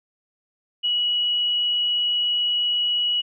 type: tone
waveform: sine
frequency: 2923 Hz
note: F#7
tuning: 22 cents flat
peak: -19 dBFS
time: 0.83-3.22 s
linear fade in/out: 20 ms
effects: none